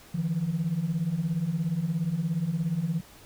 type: beating tone pair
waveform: sine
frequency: 153.1 / 170.1 Hz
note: D#3 / F3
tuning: -28 / -45 cents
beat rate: 17 Hz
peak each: -29 / -26 dBFS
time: 0.14-3.01 s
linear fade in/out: 10 ms
effects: tanh soft clip ceiling -20 dBFS + pink hiss -52 dBFS RMS until 3.25 s